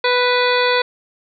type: harmonic tone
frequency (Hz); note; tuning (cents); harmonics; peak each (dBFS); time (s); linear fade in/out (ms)
494.2; B4; +1; 1 / 2 / 3 / 4 / 5 / 7 / 8 / 9; -17 / -20 / -22 / -23 / -24 / -25 / -26 / -27; 0.04-0.82; 5
effects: none